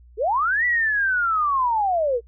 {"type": "linear two-way sweep", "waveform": "sine", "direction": "up then down", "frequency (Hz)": [379.5, 1975.5, 443.1], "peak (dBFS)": -18, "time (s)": [0.17, 2.21], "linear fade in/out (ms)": 50, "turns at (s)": 0.65, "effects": ["noise-tail reverb RT60 0.1 s tail -24 dB re dry", "added 60 Hz sine -46 dBFS peak until 2.27 s"]}